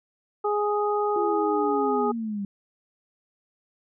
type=harmonic tone; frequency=415.3 Hz; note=G#4; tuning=in tune; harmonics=1 / 2 / 3; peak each=-24 / -27 / -29 dBFS; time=0.44-2.12 s; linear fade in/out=10 ms
type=linear sweep; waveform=sine; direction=down; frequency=354.2 to 196 Hz; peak=-27 dBFS; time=1.16-2.45 s; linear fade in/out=2 ms
effects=none